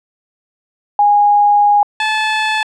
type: tone pair in turn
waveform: sine / 15% pulse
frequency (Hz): 823 / 867.4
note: G#5 / A5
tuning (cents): -16 / -25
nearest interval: minor second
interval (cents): 91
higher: second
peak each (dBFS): -7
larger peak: neither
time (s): 0.99-1.83 / 2-2.63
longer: first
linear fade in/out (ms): 2
effects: low-pass 5000 Hz 12 dB/octave